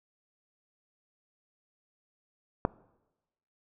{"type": "click", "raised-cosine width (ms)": 1, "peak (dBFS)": -10, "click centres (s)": 2.651, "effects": ["noise-tail reverb RT60 1.0 s tail -22 dB re dry"]}